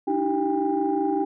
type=tone cluster; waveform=sine; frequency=294.9 / 320.3 / 387.4 / 801 Hz; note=D4 / E4 / G4 / G5; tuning=+7 / -50 / -20 / +37 cents; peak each=-26 dBFS; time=0.07-1.25 s; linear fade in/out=10 ms; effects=tanh soft clip ceiling -12 dBFS